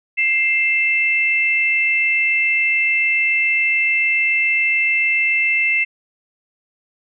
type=tone pair together; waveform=sine; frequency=2106 / 2653 Hz; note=C7 / E7; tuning=+11 / +10 cents; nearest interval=major third; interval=399 cents; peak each=-17 dBFS; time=0.17-5.85 s; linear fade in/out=20 ms; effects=none